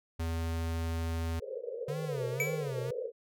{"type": "tone", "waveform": "square", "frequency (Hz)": 82.41, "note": "E2", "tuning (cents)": 0, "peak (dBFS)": -32, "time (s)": [0.19, 1.4], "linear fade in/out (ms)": 10}
{"type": "band-pass noise", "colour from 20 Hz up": "white", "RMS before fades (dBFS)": -38, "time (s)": [1.39, 3.12], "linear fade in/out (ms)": 50, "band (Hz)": [430, 530], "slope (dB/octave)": 96}
{"type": "tone with vibrato", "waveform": "square", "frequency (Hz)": 140, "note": "C#3", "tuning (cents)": 18, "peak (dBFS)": -36, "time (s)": [1.88, 2.91], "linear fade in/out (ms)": 5, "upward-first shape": "sine", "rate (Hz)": 1.9, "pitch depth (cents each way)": 200}
{"type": "tone with exponential decay", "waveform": "square", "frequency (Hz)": 2301, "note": "D7", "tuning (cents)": -36, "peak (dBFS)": -27, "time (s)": [2.4, 2.68], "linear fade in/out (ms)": 1, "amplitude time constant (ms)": 59}
{"effects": []}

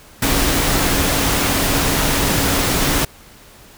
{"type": "tone in noise", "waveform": "sine", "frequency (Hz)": 278.2, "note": "C#4", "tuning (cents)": 6, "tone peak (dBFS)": -26, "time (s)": [0.22, 3.05], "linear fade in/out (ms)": 5, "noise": "pink", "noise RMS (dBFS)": -17, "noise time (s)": [0.22, 3.05], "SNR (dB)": -12, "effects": ["pink hiss -44 dBFS RMS until 3.77 s"]}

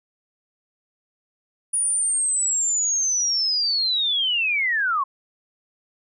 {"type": "linear sweep", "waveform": "sine", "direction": "down", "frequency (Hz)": [9710, 1046.5], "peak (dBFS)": -19, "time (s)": [1.73, 5.04], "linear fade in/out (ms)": 10, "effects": []}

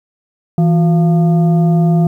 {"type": "tone with frequency modulation", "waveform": "sine", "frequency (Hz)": 164.81, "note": "E3", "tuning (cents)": 0, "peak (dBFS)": -8, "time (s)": [0.58, 2.07], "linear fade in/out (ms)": 2, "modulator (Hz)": 526, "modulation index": 0.44, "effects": ["8-bit"]}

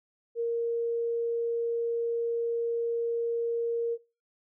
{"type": "tone", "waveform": "sine", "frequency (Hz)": 466.2, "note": "A#4", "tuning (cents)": 0, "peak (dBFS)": -26, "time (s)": [0.35, 3.98], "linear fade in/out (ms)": 50, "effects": ["noise-tail reverb RT60 0.3 s tail -21 dB re dry"]}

